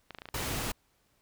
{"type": "clicks", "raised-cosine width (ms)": 0.3, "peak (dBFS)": -26, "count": 10, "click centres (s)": [0.107, 0.148, 0.186, 0.219, 0.256, 0.288, 0.346, 0.404, 0.436, 0.476]}
{"type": "noise", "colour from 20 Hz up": "pink", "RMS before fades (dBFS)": -34, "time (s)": [0.34, 0.72], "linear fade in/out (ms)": 5}
{"effects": ["pink hiss -71 dBFS RMS until 1.21 s"]}